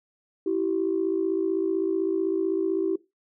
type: tone pair together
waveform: sine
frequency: 328.8 / 384.6 Hz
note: E4 / G4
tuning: -4 / -33 cents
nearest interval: minor third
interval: 271 cents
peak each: -25 / -24 dBFS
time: 0.46-2.96 s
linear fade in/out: 5 ms
effects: noise-tail reverb RT60 0.2 s tail -18 dB re dry + tanh soft clip ceiling -15 dBFS